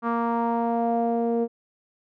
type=tone with low-pass filter sweep; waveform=sawtooth; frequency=233.1 Hz; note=A#3; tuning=in tune; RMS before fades=-24 dBFS; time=0.02-1.48 s; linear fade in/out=50 ms; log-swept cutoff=1200 to 520 Hz; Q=4.1; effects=none